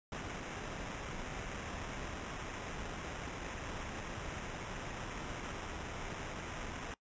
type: noise with sample-and-hold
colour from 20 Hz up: pink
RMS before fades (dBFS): -43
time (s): 0.12-6.94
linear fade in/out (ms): 2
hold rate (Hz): 4410
effects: noise-tail reverb RT60 0.1 s tail -22 dB re dry + resampled to 16000 Hz